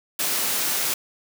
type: high-pass noise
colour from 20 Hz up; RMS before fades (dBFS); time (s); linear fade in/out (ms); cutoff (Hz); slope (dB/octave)
white; -24; 0.19-0.94; 5; 170; 12
effects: none